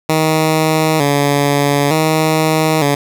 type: tone with vibrato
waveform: 10% pulse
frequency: 150 Hz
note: D3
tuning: 37 cents sharp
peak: -3 dBFS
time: 0.09-2.95 s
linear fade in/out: 5 ms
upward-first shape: square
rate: 0.55 Hz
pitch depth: 85 cents each way
effects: none